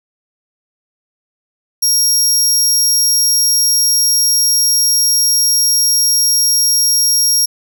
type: tone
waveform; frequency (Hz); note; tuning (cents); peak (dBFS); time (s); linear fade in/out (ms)
25% pulse; 5600; F8; +4; -5; 1.82-7.46; 10
effects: none